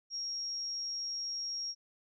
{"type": "tone", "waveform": "sine", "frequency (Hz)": 5588, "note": "F8", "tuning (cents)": 0, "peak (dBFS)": -35, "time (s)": [0.1, 1.75], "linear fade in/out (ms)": 50, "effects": []}